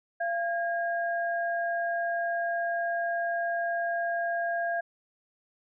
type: tone pair together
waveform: sine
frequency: 684.5 / 1628 Hz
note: F5 / G#6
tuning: -35 / -35 cents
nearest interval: octave + minor third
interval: 1500 cents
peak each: -28 / -32 dBFS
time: 0.2-4.81 s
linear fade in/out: 10 ms
effects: none